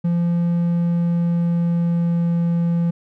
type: tone with pitch glide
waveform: triangle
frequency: 171.7 to 170.12 Hz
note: F3 to F3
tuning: -29 to -45 cents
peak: -14 dBFS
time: 0.04-2.91 s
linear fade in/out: 10 ms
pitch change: -16 cents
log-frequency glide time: 0.52-2.4 s
effects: none